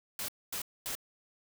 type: noise bursts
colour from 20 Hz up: white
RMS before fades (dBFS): -37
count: 3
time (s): 0.19-0.952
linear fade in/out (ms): 2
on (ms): 94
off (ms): 240
effects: none